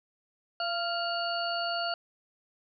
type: tone cluster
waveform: sine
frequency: 685 / 1390 / 2844 / 4461 Hz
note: F5 / F6 / F7 / C#8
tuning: -34 / -9 / +31 / +10 cents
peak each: -32 / -34 / -39 / -35 dBFS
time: 0.6-1.94 s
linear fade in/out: 2 ms
effects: none